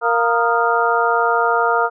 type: harmonic tone with a mistuned harmonic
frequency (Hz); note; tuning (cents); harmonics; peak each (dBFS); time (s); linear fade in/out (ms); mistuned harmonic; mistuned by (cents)
233.1; A#3; 0; 2 / 3 / 4 / 5 / 6; -20 / -20 / -20 / -20 / -20; 0.01-1.9; 50; 5; +99
effects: none